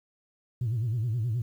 sine tone with vibrato, 115.4 Hz, A#2, 17 cents flat, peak -24 dBFS, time 0.61-1.42 s, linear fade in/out 5 ms, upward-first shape sine, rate 9.5 Hz, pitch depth 150 cents each way, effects tanh soft clip ceiling -23 dBFS + 10-bit

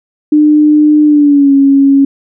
sine tone with pitch glide, 301 to 276 Hz, D4 to C#4, +43 to -7 cents, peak -3 dBFS, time 0.32-2.05 s, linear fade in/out 5 ms, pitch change -150 cents, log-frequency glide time 1.05-1.53 s, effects none

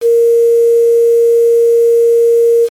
sine tone with quantisation, 466.2 Hz, A#4, in tune, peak -5 dBFS, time 0.01-2.69 s, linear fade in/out 50 ms, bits 5, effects MP3 64 kbps

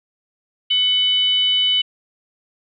sine tone with frequency modulation, 3000 Hz, F#7, 23 cents sharp, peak -14 dBFS, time 0.7-1.82 s, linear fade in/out 10 ms, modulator 788 Hz, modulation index 0.38, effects none

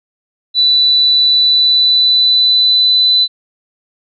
sine tone with pitch glide, 3973 to 4001 Hz, B7 to B7, +10 to +22 cents, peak -7 dBFS, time 0.54-3.28 s, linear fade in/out 50 ms, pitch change +12 cents, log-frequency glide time 1.29-2.97 s, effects none

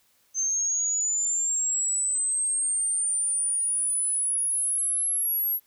sine linear sweep, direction up, 6230 to 11620 Hz, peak -23 dBFS, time 0.34-5.6 s, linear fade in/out 50 ms, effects white hiss -65 dBFS RMS until 5.66 s

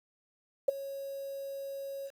sine tone with ADSR envelope, 550 Hz, C#5, 14 cents flat, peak -18 dBFS, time 0.68-2.11 s, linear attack 7 ms, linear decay 13 ms, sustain -19 dB, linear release 51 ms, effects 9-bit

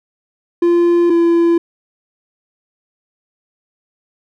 triangle tone pair in turn, 345 / 338.7 Hz, F4 / E4, -21 / +47 cents, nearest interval unison, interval 32 cents, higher first, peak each -7 dBFS, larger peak neither, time 0.62-1.1 / 1.1-1.58 s, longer neither, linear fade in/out 5 ms, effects none

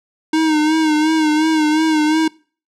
square tone with vibrato, 311.1 Hz, D#4, in tune, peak -13 dBFS, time 0.33-2.28 s, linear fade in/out 5 ms, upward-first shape sine, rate 2.8 Hz, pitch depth 48 cents each way, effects noise-tail reverb RT60 0.4 s tail -23 dB re dry + low-pass 7000 Hz 12 dB/octave

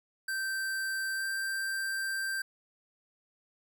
square tone with pitch glide, 1560 to 1570.9 Hz, G6 to G6, -9 to +3 cents, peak -32 dBFS, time 0.28-2.42 s, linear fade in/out 5 ms, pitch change +12 cents, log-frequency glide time 1.15-1.24 s, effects none

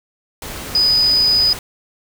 sine tone in noise, 4978 Hz, D#8, in tune, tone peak -11 dBFS, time 0.75-1.53 s, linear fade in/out 2 ms, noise pink, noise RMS -29 dBFS, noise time 0.42-1.59 s, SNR +15 dB, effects none

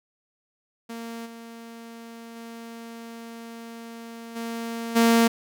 sawtooth tone with level steps, 230.5 Hz, A#3, 19 cents flat, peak -30 / -36 / -34 / -26 / -12 dBFS, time 0.89-5.28 s, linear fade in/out 10 ms, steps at 1.25 / 2.35 / 4.35 / 4.95 s, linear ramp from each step 20 ms, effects none

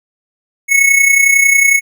square tone with amplitude modulation, 2200 Hz, C#7, 14 cents flat, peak -5 dBFS, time 0.68-1.81 s, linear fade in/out 50 ms, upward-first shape sine, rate 31 Hz, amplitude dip 60%, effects none

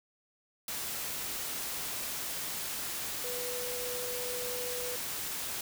sine tone in noise, 493.9 Hz, B4, in tune, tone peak -38 dBFS, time 3.24-4.96 s, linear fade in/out 2 ms, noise white, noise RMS -37 dBFS, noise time 0.68-5.61 s, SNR -4 dB, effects none

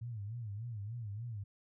sine tone with vibrato, 110 Hz, A2, in tune, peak -39 dBFS, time 0.01-1.44 s, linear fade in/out 10 ms, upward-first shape sine, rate 3.4 Hz, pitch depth 170 cents each way, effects none

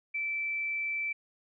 sine tone, 2326 Hz, D7, 17 cents flat, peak -30 dBFS, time 0.14-1.13 s, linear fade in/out 10 ms, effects none

